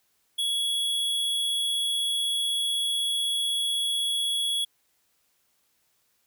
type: tone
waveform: square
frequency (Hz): 3356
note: G#7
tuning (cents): +17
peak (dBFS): -25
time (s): 0.38-4.65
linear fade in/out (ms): 10
effects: white hiss -70 dBFS RMS until 6.26 s